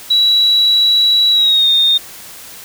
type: tone with pitch glide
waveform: sine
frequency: 3911 to 3670 Hz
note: B7 to A#7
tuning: -18 to -28 cents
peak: -8 dBFS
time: 0.1-1.98 s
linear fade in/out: 10 ms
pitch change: -110 cents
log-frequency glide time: 1.32-1.68 s
effects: white hiss -34 dBFS RMS until 2.64 s